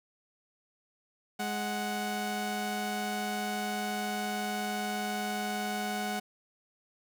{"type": "tone pair together", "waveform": "sawtooth", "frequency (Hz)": [208.6, 740], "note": ["G#3", "F#5"], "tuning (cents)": [8, 0], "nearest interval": "octave + minor seventh", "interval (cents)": 2192, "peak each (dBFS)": [-31, -30], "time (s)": [1.39, 6.2], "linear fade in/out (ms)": 10, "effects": []}